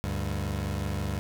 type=tone pair together; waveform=25% pulse; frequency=73 / 98.54 Hz; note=D2 / G2; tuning=-10 / +10 cents; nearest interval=perfect fourth; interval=520 cents; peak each=-28 dBFS; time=0.04-1.19 s; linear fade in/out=0 ms; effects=none